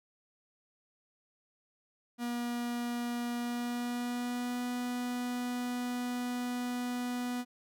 45% pulse tone with pitch glide, 240 to 245.8 Hz, B3 to B3, -49 to -8 cents, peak -33 dBFS, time 2.18-7.45 s, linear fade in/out 50 ms, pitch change +41 cents, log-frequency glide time 3.39-4.64 s, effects none

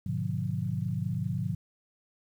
sine chord, G# diminished seventh, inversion none, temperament just, 103.83 / 124.59 / 149.51 / 179.41 Hz, G#2 / B2 / D3 / F3, 0 / +16 / +31 / +47 cents, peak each -34 dBFS, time 0.06-1.55 s, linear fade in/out 5 ms, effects 10-bit

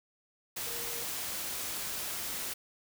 sine tone in noise, 470.9 Hz, A#4, 18 cents sharp, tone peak -46 dBFS, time 0.66-1.04 s, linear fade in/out 10 ms, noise white, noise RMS -37 dBFS, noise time 0.56-2.54 s, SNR -12 dB, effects none

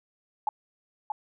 sine tone with echo, 850 Hz, G#5, 40 cents sharp, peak -23 dBFS, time 0.47-0.49 s, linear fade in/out 2 ms, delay 630 ms, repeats 1, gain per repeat -4 dB, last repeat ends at 1.12 s, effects none

